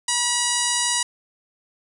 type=harmonic tone; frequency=966 Hz; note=B5; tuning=39 cents flat; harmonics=1 / 2 / 3 / 4 / 5 / 6 / 7 / 8 / 9 / 10; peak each=-29 / -29 / -29 / -29 / -29 / -29 / -29 / -29 / -29 / -29 dBFS; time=0.08-1.03 s; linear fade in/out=5 ms; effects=8-bit